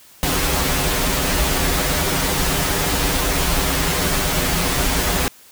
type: noise with comb filter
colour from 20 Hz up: pink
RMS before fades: -19 dBFS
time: 0.23-5.28 s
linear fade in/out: 0 ms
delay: 9.1 ms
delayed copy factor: -0.95
effects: white hiss -47 dBFS RMS until 5.51 s